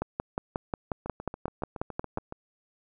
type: two click trains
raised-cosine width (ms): 1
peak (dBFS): -23 / -15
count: 10 / 13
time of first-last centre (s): 1.06-2.324 / 0.02-2.174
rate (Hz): 7.12 / 5.57
effects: none